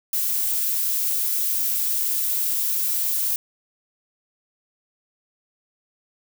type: noise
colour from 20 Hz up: violet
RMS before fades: -23 dBFS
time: 0.13-3.36 s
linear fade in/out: 2 ms
effects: none